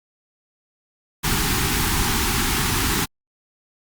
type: band-stop noise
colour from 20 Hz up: pink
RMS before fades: -21 dBFS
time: 1.23-3.06 s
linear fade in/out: 20 ms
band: 420 to 760 Hz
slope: 96 dB/octave
effects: Opus 48 kbps